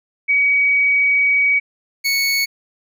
sine / 25% pulse tone pair in turn, 2263 / 2216 Hz, C#7 / C#7, +35 / -1 cents, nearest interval unison, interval 36 cents, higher first, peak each -12 dBFS, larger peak neither, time 0.28-1.6 / 2.04-2.46 s, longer first, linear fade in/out 20 ms, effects none

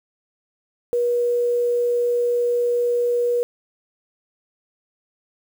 sine tone with quantisation, 481.3 Hz, B4, 45 cents flat, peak -17 dBFS, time 0.93-3.43 s, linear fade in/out 0 ms, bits 7, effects none

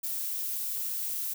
violet noise, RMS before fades -33 dBFS, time 0.03-1.34 s, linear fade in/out 10 ms, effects none

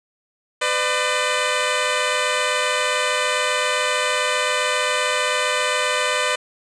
10% pulse tone pair together, 503.7 / 599 Hz, B4 / D5, +34 / +34 cents, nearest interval minor third, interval 300 cents, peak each -13 dBFS, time 0.61-6.36 s, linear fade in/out 10 ms, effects resampled to 22050 Hz + 7-bit

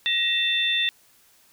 sine tone cluster, 1890 / 2669 / 3560 Hz, A#6 / E7 / A7, +23 / +21 / +20 cents, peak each -27 / -27 / -22 dBFS, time 0.06-0.89 s, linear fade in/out 0 ms, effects white hiss -58 dBFS RMS until 1.52 s

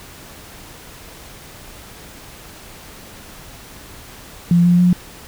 sine tone with pitch steps, 173.1 / 175.72 / 178.38 Hz, F3 / F3 / F3, -15 / +11 / +37 cents, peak -9 dBFS, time 4.51-4.93 s, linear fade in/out 2 ms, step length 140 ms, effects pink hiss -39 dBFS RMS until 5.27 s

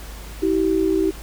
sine tone pair together, 322.9 / 384 Hz, E4 / G4, -36 / -36 cents, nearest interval minor third, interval 300 cents, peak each -19 dBFS, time 0.42-1.11 s, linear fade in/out 10 ms, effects added 52 Hz sine -34 dBFS peak until 1.22 s + pink hiss -40 dBFS RMS until 1.22 s

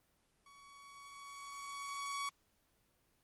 sawtooth tone with level ramp, 1124 Hz, C#6, 24 cents sharp, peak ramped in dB -55 to -33 dBFS, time 0.46-2.29 s, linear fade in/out 2 ms, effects pink hiss -75 dBFS RMS until 3.23 s + Opus 24 kbps

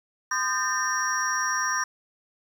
sine tone cluster, 1027 / 1220 / 1566 / 1807 / 5670 Hz, C6 / D#6 / G6 / A6 / F8, -33 / -34 / -2 / +46 / +25 cents, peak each -30 dBFS, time 0.31-1.84 s, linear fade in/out 5 ms, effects 8-bit

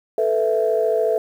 sine chord, A suspended second, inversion none, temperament equal, 440 / 493.9 / 659.3 Hz, A4 / B4 / E5, 0 / 0 / 0 cents, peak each -19 / -22 / -20 dBFS, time 0.18-1.18 s, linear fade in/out 2 ms, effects tanh soft clip ceiling -7 dBFS + 8-bit

